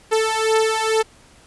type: beating tone pair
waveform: sawtooth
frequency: 440 / 442.2 Hz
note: A4 / A4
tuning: 0 / +9 cents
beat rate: 2.2 Hz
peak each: -16 / -15 dBFS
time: 0.11-1.03 s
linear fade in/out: 20 ms
effects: pink hiss -50 dBFS RMS until 1.46 s + resampled to 24000 Hz